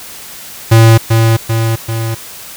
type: tone with echo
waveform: square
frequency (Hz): 113.1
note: A2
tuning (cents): +48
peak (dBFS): -3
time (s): 0.71-0.98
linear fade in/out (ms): 10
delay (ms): 390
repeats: 3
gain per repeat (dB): -4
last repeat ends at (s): 2.15
effects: white hiss -30 dBFS RMS until 2.56 s